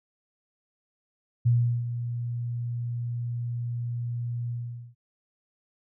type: tone with ADSR envelope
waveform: sine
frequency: 119.5 Hz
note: A#2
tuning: 43 cents sharp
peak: -17 dBFS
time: 1.45-4.95 s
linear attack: 16 ms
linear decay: 370 ms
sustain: -11 dB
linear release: 450 ms
effects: none